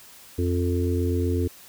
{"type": "harmonic tone", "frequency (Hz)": 87.9, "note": "F2", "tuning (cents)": 12, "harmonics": [1, 3, 4, 5], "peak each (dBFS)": [-23, -28, -29, -30], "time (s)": [0.38, 1.48], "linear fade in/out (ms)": 10, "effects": ["white hiss -48 dBFS RMS until 1.68 s"]}